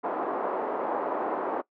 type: band-pass noise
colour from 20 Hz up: white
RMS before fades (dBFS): -30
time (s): 0.03-1.62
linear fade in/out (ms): 20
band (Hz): 290 to 1000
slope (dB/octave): 24
effects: noise-tail reverb RT60 0.1 s tail -20 dB re dry